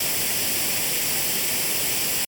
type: noise with comb filter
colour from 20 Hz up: white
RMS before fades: -23 dBFS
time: 0-2.25 s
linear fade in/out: 5 ms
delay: 0.38 ms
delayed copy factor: +0.55
effects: high-pass 80 Hz 12 dB/octave + MP3 96 kbps